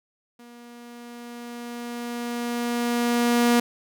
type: tone with level ramp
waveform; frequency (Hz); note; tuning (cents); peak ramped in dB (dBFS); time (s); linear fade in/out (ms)
sawtooth; 238.8; A#3; +42; -41 to -12; 0.39-3.6; 5
effects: none